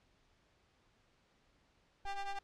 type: ring-modulated tone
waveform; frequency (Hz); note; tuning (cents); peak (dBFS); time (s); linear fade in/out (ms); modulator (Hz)
45% pulse; 395.8; G4; +17; -35; 2.05-2.39; 5; 401
effects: pink hiss -72 dBFS RMS until 2.43 s + low-pass 5000 Hz 12 dB/octave